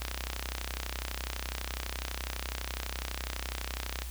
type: click train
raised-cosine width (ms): 0.2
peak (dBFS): -16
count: 129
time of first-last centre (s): 0.02-4.02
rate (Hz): 32
effects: added 60 Hz sine -37 dBFS peak until 4.1 s + white hiss -47 dBFS RMS until 4.1 s